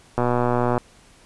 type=click train; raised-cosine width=1 ms; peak=-7 dBFS; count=74; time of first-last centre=0.18-0.778 s; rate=122 Hz; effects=pink hiss -52 dBFS RMS until 1.25 s + resampled to 24000 Hz